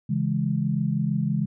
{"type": "chord", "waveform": "sine", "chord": "C# minor", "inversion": "none", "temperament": "equal", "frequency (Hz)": [138.59, 164.81, 207.7], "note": ["C#3", "E3", "G#3"], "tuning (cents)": [0, 0, 0], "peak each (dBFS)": -26, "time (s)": [0.09, 1.46], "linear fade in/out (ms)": 10, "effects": []}